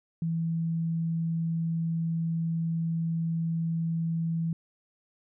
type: tone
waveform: sine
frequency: 164.81 Hz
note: E3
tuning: in tune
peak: -26 dBFS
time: 0.22-4.53 s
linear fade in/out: 2 ms
effects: none